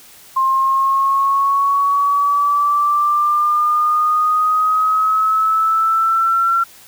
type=exponential sweep; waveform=sine; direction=up; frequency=1058 to 1364 Hz; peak=-12 dBFS; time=0.36-6.64 s; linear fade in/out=10 ms; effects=white hiss -43 dBFS RMS until 6.87 s